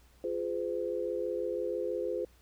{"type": "chord", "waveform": "sine", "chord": "F minor", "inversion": "none", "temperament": "equal with one note detuned", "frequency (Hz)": [349.2, 415.3, 510.7], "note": ["F4", "Ab4", "C5"], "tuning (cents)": [0, 0, -42], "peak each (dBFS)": [-36, -36, -34], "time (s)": [0.24, 2.25], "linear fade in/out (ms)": 2, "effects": ["added 60 Hz sine -60 dBFS peak until 2.41 s", "pink hiss -65 dBFS RMS until 2.41 s"]}